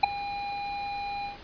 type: tone with ADSR envelope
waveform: square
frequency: 809 Hz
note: G#5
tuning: 46 cents flat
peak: -13 dBFS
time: 0.03-1.38 s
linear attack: 9 ms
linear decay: 8 ms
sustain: -19 dB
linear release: 130 ms
effects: pink hiss -47 dBFS RMS until 1.43 s + resampled to 11025 Hz